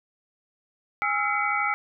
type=tone cluster; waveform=sine; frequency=822 / 1301 / 1373 / 2038 / 2261 Hz; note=G#5 / E6 / F6 / C7 / C#7; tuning=-18 / -23 / -30 / -46 / +34 cents; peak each=-29 dBFS; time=1.02-1.74 s; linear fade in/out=0 ms; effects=none